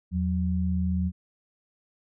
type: tone pair together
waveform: sine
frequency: 82.2 / 183.05 Hz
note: E2 / F#3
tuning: -4 / -18 cents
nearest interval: octave + major second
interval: 1386 cents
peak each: -26 dBFS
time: 0.11-1.12 s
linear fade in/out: 50 ms
effects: none